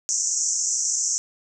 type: band-pass noise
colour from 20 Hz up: pink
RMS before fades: -24 dBFS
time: 0.09-1.18 s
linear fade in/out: 0 ms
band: 5700 to 7600 Hz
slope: 96 dB/octave
effects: none